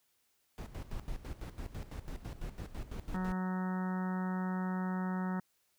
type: noise with tremolo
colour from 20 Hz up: brown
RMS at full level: -40 dBFS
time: 0.58-3.32 s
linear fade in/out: 0 ms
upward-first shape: square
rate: 6 Hz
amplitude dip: 75%
type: harmonic tone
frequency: 185 Hz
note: F#3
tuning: in tune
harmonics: 1 / 2 / 3 / 4 / 5 / 6 / 7 / 8 / 9 / 10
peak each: -33 / -47 / -51 / -48 / -45 / -53 / -48 / -51 / -56 / -51 dBFS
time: 3.14-5.4 s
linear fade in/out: 5 ms
effects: white hiss -75 dBFS RMS until 5.78 s